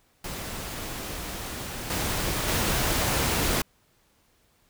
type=noise with level steps; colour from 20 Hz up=pink; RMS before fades=-35 / -28 / -25 dBFS; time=0.24-3.62 s; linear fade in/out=5 ms; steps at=1.9 / 2.48 s; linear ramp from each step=5 ms; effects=pink hiss -65 dBFS RMS until 4.69 s